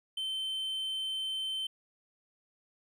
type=tone; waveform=triangle; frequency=3090 Hz; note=G7; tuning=26 cents flat; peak=-31 dBFS; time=0.17-1.67 s; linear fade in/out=5 ms; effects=none